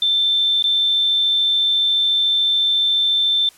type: tone with dropouts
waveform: sine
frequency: 3553 Hz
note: A7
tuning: 16 cents sharp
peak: -14 dBFS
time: 0.02-3.49 s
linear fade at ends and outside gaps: 2 ms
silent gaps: 0.625-0.64 s
effects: white hiss -49 dBFS RMS until 3.57 s + low-pass 12000 Hz 12 dB/octave